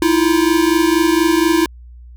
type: tone pair together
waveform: square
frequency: 317.9 / 342.1 Hz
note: D#4 / F4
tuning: +37 / -36 cents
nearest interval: minor second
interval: 127 cents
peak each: -15 dBFS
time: 0.02-1.66 s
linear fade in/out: 2 ms
effects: added 60 Hz sine -35 dBFS peak until 2.16 s